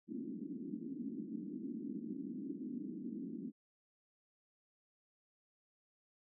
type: band-pass noise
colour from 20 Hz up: pink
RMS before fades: -44 dBFS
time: 0.07-3.52 s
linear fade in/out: 50 ms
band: 200 to 320 Hz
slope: 48 dB/octave
effects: none